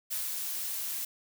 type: noise with ADSR envelope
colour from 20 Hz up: blue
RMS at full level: -33 dBFS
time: 0.1-1.05 s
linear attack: 22 ms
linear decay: 200 ms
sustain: -2 dB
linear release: 4 ms
effects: none